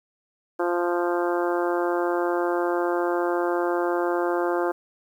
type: harmonic tone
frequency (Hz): 174.61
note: F3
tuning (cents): 0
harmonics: 2 / 3 / 4 / 5 / 6 / 7 / 8 / 9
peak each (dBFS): -24 / -28 / -30 / -32 / -34 / -35 / -36 / -37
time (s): 0.59-4.72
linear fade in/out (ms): 10
effects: 9-bit